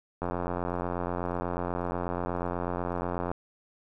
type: click train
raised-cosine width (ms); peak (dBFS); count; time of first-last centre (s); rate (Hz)
1; -17; 274; 0.22-3.315; 88.2
effects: none